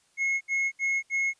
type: tone bursts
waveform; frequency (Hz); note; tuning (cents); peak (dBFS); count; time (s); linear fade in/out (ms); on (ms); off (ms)
triangle; 2170; C#7; -37; -22; 4; 0.17-1.337; 50; 240; 69
effects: white hiss -66 dBFS RMS until 1.39 s + resampled to 22050 Hz